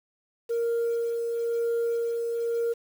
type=tone with tremolo; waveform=sine; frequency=466.2 Hz; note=A#4; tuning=in tune; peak=-21 dBFS; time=0.49-2.74 s; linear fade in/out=20 ms; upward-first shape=sine; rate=0.99 Hz; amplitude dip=40%; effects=tanh soft clip ceiling -22 dBFS + 8-bit

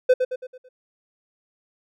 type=tone with echo; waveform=triangle; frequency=508 Hz; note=B4; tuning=49 cents sharp; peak=-9 dBFS; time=0.09-0.14 s; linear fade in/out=10 ms; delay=110 ms; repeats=5; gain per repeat=-7 dB; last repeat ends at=0.69 s; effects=none

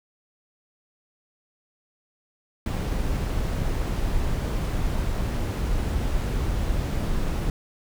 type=noise; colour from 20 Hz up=brown; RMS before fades=-25 dBFS; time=2.66-7.5 s; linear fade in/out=2 ms; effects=none

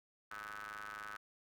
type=ring-modulated tone; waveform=sawtooth; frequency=103.83 Hz; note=G#2; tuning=in tune; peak=-38 dBFS; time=0.31-1.17 s; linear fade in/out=5 ms; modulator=1390 Hz; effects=none

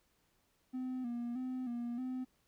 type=tone with vibrato; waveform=triangle; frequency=246.9 Hz; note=B3; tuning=in tune; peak=-34 dBFS; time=0.73-2.25 s; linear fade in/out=20 ms; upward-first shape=square; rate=1.6 Hz; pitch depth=61 cents each way; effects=tanh soft clip ceiling -30 dBFS + pink hiss -75 dBFS RMS until 2.47 s

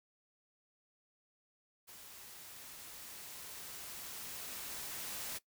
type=noise with level ramp; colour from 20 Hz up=white; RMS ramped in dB=-54 to -42 dBFS; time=1.87-5.39 s; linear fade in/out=20 ms; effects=noise-tail reverb RT60 0.1 s tail -18 dB re dry

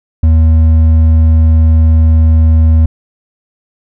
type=tone with hard clipping; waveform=triangle; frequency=79.9 Hz; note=D#2; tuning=47 cents sharp; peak=-5 dBFS; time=0.23-2.86 s; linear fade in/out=5 ms; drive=8 dB; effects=none

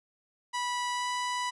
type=tone with pitch glide; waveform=sawtooth; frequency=981 to 987.8 Hz; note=B5 to B5; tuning=-12 to 0 cents; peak=-26 dBFS; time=0.53-1.51 s; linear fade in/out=20 ms; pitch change=+12 cents; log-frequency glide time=0.92-1.08 s; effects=resampled to 22050 Hz

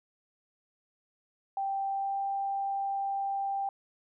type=tone with pitch glide; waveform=sine; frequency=784 to 789 Hz; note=G5 to G5; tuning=0 to +11 cents; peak=-29 dBFS; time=1.57-3.69 s; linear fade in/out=2 ms; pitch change=+11 cents; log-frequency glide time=1.86-2.23 s; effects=none

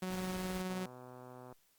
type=tone with tremolo; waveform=sawtooth; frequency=185 Hz; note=F#3; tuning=in tune; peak=-32 dBFS; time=0.02-0.86 s; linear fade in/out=5 ms; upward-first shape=sine; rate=19 Hz; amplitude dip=25%
type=noise; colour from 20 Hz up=pink; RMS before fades=-48 dBFS; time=0.1-0.62 s; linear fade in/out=5 ms
type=click train; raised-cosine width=1 ms; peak=-38 dBFS; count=105; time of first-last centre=0.7-1.525 s; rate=126 Hz
effects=white hiss -72 dBFS RMS until 1.78 s + Opus 48 kbps

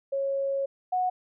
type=tone pair in turn; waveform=sine; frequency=549 / 734.1 Hz; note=C#5 / F#5; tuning=-17 / -14 cents; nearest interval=perfect fourth; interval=503 cents; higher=second; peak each=-25 / -23 dBFS; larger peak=second; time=0.12-0.66 / 0.92-1.1 s; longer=first; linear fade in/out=10 ms; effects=none

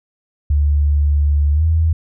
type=tone with pitch glide; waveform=sine; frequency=72.9 to 80.89 Hz; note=D2 to E2; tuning=-12 to -32 cents; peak=-11 dBFS; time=0.5-1.93 s; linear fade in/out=5 ms; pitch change=+180 cents; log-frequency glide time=1.53-1.64 s; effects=none

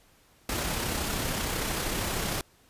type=noise with amplitude modulation; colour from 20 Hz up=pink; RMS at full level=-29 dBFS; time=0.49-2.41 s; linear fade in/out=2 ms; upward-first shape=sine; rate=32.9 Hz; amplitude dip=30%; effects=pink hiss -61 dBFS RMS until 2.69 s + resampled to 32000 Hz

